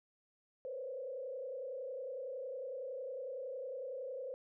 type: tone with frequency modulation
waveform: sine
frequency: 523.3 Hz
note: C5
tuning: in tune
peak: -40 dBFS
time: 0.65-4.34 s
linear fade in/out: 0 ms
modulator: 30.9 Hz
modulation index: 1.2
effects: none